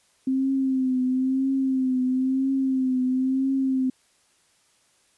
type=tone with vibrato; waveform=sine; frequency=261.6 Hz; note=C4; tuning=in tune; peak=-20 dBFS; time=0.27-3.9 s; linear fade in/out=5 ms; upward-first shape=triangle; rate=1 Hz; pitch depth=55 cents each way; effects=white hiss -63 dBFS RMS until 5.17 s + resampled to 24000 Hz